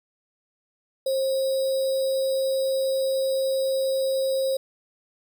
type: tone with sample-and-hold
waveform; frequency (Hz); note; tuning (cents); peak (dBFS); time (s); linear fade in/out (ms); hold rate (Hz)
sine; 533; C5; +32; -21; 1.06-4.57; 5; 4410
effects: none